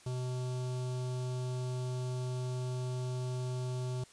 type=tone with notch filter; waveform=square; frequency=126.3 Hz; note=B2; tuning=39 cents sharp; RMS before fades=-36 dBFS; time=0.06-4.04 s; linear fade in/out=5 ms; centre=1900 Hz; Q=0.74; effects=white hiss -59 dBFS RMS until 4.12 s + resampled to 22050 Hz